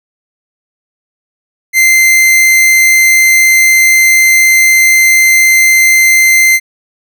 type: tone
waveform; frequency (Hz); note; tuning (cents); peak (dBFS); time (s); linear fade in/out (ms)
45% pulse; 2081; C7; -10; -4; 1.73-6.6; 50
effects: none